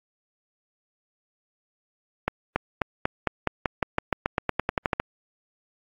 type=accelerating click train; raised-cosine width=0.5 ms; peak=-7 dBFS; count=19; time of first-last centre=2.28-5 s; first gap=280 ms; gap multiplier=0.92; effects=AAC 48 kbps